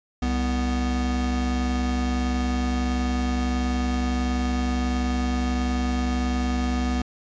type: tone pair together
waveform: square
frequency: 65.41 / 247 Hz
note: C2 / B3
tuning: 0 / 0 cents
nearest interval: octave + major seventh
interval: 2300 cents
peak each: -25 / -26 dBFS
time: 0.22-7.02 s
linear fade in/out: 5 ms
effects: resampled to 16000 Hz